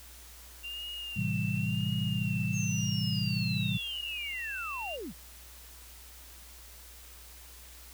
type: tone with vibrato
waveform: sine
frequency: 2765 Hz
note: F7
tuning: 18 cents flat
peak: -37 dBFS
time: 0.63-4.97 s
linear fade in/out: 20 ms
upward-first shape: sine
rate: 0.94 Hz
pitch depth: 63 cents each way
type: chord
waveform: sine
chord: A minor seventh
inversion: none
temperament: equal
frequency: 110 / 130.81 / 164.81 / 196 Hz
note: A2 / C3 / E3 / G3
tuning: 0 / 0 / 0 / 0 cents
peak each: -34 dBFS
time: 1.16-3.78 s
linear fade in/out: 10 ms
type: linear sweep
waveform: sine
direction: down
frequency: 6530 to 112.2 Hz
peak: -37 dBFS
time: 2.52-5.14 s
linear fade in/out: 50 ms
effects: added 60 Hz sine -52 dBFS peak until 7.93 s + white hiss -52 dBFS RMS until 7.93 s